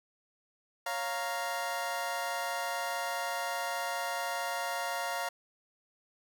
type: chord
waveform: 25% pulse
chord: Bb minor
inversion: first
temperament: equal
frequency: 554.4 / 698.5 / 932.3 Hz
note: Db5 / F5 / Bb5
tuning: 0 / 0 / 0 cents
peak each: -36 / -32 / -33 dBFS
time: 0.86-5.29 s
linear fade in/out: 5 ms
effects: none

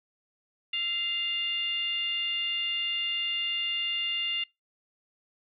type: tone with frequency modulation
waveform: sine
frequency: 2806 Hz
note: F7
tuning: 8 cents sharp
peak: -27 dBFS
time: 0.73-4.44 s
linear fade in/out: 5 ms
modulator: 725 Hz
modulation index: 0.7
effects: noise-tail reverb RT60 0.2 s tail -25 dB re dry

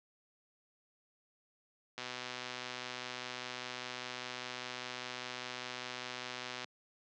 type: click train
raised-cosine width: 0.2 ms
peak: -23 dBFS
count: 584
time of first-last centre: 1.98-6.644 s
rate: 125 Hz
effects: high-pass 150 Hz 12 dB/octave + low-pass 6000 Hz 12 dB/octave

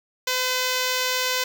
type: tone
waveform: 5% pulse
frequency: 508 Hz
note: B4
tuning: 49 cents sharp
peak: -10 dBFS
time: 0.27-1.44 s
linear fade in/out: 5 ms
effects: none

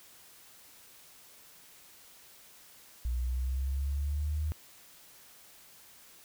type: linear sweep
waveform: sine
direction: up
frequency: 59.3 to 77.78 Hz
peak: -29 dBFS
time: 3.05-4.52 s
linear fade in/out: 0 ms
effects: white hiss -56 dBFS RMS until 6.24 s

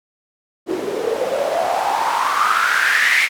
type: noise with band-pass filter sweep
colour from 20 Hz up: white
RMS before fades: -18 dBFS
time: 0.66-3.29 s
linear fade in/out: 50 ms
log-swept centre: 340 to 2200 Hz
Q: 7.1
effects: none

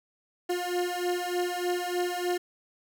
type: beating tone pair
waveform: 30% pulse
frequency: 354.1 / 357.4 Hz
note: F4 / F4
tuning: +24 / +40 cents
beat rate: 3.3 Hz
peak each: -28 dBFS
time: 0.49-2.38 s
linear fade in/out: 10 ms
effects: none

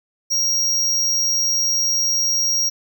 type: tone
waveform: square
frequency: 5630 Hz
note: F8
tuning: 13 cents sharp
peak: -17 dBFS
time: 0.3-2.7 s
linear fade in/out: 20 ms
effects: none

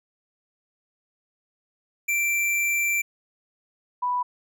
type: tone pair in turn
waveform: square / sine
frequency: 2349 / 987.6 Hz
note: D7 / B5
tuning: 0 / 0 cents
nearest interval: octave + minor third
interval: 1500 cents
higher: first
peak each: -22 dBFS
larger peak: neither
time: 2.08-3.02 / 4.02-4.23 s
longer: first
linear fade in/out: 10 ms
effects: none

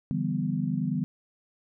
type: chord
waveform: sine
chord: E minor seventh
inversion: third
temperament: equal with one note detuned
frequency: 146.83 / 167.6 / 196 / 246.9 Hz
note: D3 / E3 / G3 / B3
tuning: 0 / +29 / 0 / 0 cents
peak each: -31 dBFS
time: 0.11-1.04 s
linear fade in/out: 0 ms
effects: none

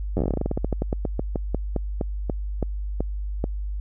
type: slowing click train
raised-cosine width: 2 ms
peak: -11 dBFS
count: 29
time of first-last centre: 0.17-3.441 s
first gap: 10 ms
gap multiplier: 1.15
effects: added 50 Hz sine -26 dBFS peak until 3.8 s

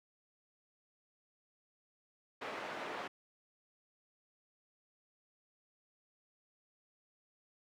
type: band-pass noise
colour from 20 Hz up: pink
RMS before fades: -43 dBFS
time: 2.41-3.08 s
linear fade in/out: 10 ms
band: 420 to 2200 Hz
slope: 12 dB/octave
effects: none

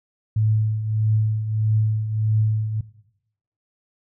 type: tone with tremolo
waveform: sine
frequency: 108.6 Hz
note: A2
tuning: 22 cents flat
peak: -14 dBFS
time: 0.36-2.81 s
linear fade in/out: 5 ms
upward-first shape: triangle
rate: 1.6 Hz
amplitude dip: 65%
effects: noise-tail reverb RT60 0.8 s tail -17 dB re dry

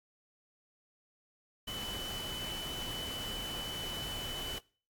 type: tone in noise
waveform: sine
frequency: 3001 Hz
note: F#7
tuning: 24 cents sharp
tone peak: -39 dBFS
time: 1.67-4.59 s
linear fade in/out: 10 ms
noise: pink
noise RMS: -43 dBFS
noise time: 1.67-4.59 s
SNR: +1 dB
effects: noise-tail reverb RT60 0.4 s tail -22 dB re dry + AAC 64 kbps

